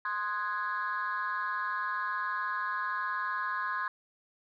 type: chord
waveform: sine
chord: Ab dominant seventh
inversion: first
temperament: equal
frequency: 1046.5 / 1244.5 / 1480 / 1661.2 Hz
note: C6 / Eb6 / Gb6 / Ab6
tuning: 0 / 0 / 0 / 0 cents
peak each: -33 / -37 / -39 / -34 dBFS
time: 0.05-3.88 s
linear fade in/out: 2 ms
effects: tanh soft clip ceiling -24 dBFS